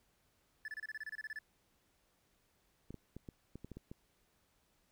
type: tone bursts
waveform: triangle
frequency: 1738 Hz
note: A6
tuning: 22 cents flat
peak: -39 dBFS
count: 13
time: 0.65-1.389 s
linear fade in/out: 2 ms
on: 31 ms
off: 28 ms
type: clicks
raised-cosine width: 3 ms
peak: -34 dBFS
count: 9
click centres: 2.906 / 2.943 / 3.166 / 3.288 / 3.556 / 3.646 / 3.717 / 3.77 / 3.915 s
effects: pink hiss -75 dBFS RMS until 4.91 s